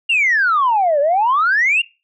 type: exponential two-way sweep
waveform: sine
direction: down then up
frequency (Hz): 2862 to 554.4 to 2862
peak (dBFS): -11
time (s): 0.09-1.82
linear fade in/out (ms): 10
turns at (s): 1
effects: noise-tail reverb RT60 0.3 s tail -23 dB re dry + tanh soft clip ceiling -8 dBFS